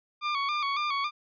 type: tone with vibrato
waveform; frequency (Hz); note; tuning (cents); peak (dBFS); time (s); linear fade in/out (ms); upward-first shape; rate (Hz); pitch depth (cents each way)
sawtooth; 1156; D6; -28; -23; 0.21-1.11; 50; square; 3.6; 60
effects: resampled to 11025 Hz